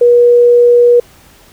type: tone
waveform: sine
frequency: 481.6 Hz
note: B4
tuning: 44 cents flat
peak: -3 dBFS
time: 0.01-1 s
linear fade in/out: 5 ms
effects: pink hiss -43 dBFS RMS until 1.52 s